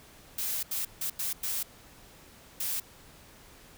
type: noise bursts at uneven times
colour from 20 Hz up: blue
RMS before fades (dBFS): -32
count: 6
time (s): 0.38-0.63 / 0.71-0.85 / 1.01-1.1 / 1.19-1.33 / 1.43-1.63 / 2.6-2.8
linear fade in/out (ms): 5
effects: pink hiss -54 dBFS RMS until 3.77 s